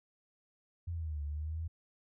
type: linear two-way sweep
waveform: sine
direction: down then up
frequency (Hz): 87.5 to 72 to 83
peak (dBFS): -35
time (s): 0.87-1.68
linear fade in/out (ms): 10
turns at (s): 1.23
effects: none